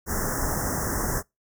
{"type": "band-stop noise", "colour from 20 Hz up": "pink", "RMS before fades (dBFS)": -27, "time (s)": [0.06, 1.23], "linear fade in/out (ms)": 50, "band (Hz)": [1900, 5400], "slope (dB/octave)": 96, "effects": ["noise-tail reverb RT60 0.2 s tail -25 dB re dry"]}